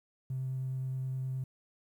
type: tone with vibrato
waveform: triangle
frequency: 130.81 Hz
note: C3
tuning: in tune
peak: -29 dBFS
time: 0.3-1.44 s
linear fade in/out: 5 ms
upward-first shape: sine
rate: 9.6 Hz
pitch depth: 9 cents each way
effects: tanh soft clip ceiling -30 dBFS + 11-bit